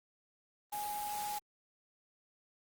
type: tone in noise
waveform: sine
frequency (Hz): 831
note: G#5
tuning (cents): +1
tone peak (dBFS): -37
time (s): 0.72-1.39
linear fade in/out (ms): 10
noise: white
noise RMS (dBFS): -44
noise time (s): 0.72-1.39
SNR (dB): +4
effects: Opus 24 kbps